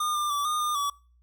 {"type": "tone with pitch steps", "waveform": "square", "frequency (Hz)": [1215, 1196, 1156, 1221, 1210, 1143], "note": ["D#6", "D6", "D6", "D#6", "D#6", "D6"], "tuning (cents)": [-42, 31, -28, -33, -49, -47], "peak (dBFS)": -26, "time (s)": [0, 0.9], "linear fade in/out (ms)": 5, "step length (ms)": 150, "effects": ["noise-tail reverb RT60 0.4 s tail -24 dB re dry", "added 60 Hz sine -58 dBFS peak until 1.22 s"]}